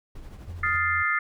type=noise with tremolo; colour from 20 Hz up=brown; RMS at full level=-39 dBFS; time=0.15-0.77 s; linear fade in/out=5 ms; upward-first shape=triangle; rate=12 Hz; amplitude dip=55%
type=tone; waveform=sine; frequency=86.4 Hz; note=F2; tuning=18 cents flat; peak=-35 dBFS; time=0.47-1.03 s; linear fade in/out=10 ms
type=chord; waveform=sine; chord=F dominant seventh; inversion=third; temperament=equal; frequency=1244.5 / 1396.9 / 1760 / 2093 Hz; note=Eb6 / F6 / A6 / C7; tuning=0 / 0 / 0 / 0 cents; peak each=-28 / -29 / -27 / -26 dBFS; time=0.63-1.19 s; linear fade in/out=5 ms
effects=none